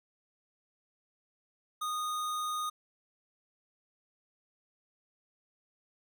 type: tone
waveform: square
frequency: 1235 Hz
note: D#6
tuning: 13 cents flat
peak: -33 dBFS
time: 1.81-2.7 s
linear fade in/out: 10 ms
effects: none